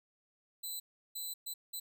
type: tone bursts at uneven times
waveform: 5% pulse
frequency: 4007 Hz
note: B7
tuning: 24 cents sharp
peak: -32 dBFS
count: 4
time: 0.63-0.8 / 1.15-1.34 / 1.46-1.54 / 1.73-1.8 s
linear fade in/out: 10 ms
effects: none